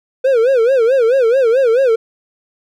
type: tone with vibrato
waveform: triangle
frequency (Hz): 493.9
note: B4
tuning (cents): 0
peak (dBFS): -7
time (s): 0.24-1.96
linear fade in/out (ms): 10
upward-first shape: sine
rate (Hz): 4.6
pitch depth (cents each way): 180
effects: none